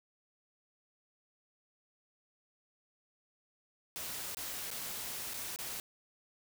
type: noise with dropouts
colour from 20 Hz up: white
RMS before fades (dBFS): -41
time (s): 3.96-5.8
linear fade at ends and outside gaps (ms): 0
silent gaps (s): 4.347-4.37 / 4.704-4.713 / 5.336-5.341 / 5.561-5.588
effects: none